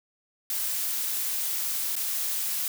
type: noise with dropouts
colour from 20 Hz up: blue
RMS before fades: -29 dBFS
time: 0.5-2.68 s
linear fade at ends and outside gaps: 1 ms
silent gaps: 1.955-1.964 s
effects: none